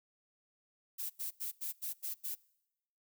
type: noise bursts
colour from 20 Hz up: violet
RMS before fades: -39 dBFS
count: 7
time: 0.98-2.354 s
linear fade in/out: 20 ms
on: 120 ms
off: 89 ms
effects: noise-tail reverb RT60 0.9 s tail -24 dB re dry